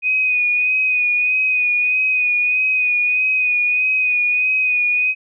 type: tone with vibrato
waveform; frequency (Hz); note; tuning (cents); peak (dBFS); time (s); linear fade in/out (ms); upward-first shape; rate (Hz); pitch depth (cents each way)
sine; 2489; D#7; 0; -14; 0.02-5.15; 50; sine; 1.6; 29
effects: none